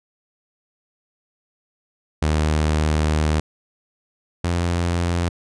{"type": "tone pair in turn", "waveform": "sawtooth", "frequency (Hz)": [77, 86.43], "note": ["D#2", "F2"], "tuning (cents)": [-17, -17], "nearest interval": "major second", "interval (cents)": 200, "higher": "second", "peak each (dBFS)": [-13, -15], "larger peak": "first", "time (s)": [[2.22, 3.4], [4.44, 5.29]], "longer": "first", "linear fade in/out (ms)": 5, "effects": ["resampled to 22050 Hz"]}